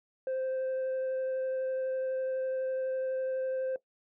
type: tone with vibrato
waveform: sine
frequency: 522 Hz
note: C5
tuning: 4 cents flat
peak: -27 dBFS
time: 0.27-3.76 s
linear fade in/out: 2 ms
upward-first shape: triangle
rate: 12 Hz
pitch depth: 10 cents each way
effects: noise-tail reverb RT60 0.1 s tail -18 dB re dry + tanh soft clip ceiling -29 dBFS